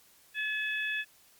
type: harmonic tone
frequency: 857 Hz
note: A5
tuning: 46 cents flat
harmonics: 2 / 3 / 4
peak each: -32 / -34 / -40 dBFS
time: 0.34-1.05 s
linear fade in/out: 50 ms
effects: white hiss -61 dBFS RMS until 1.39 s + MP3 96 kbps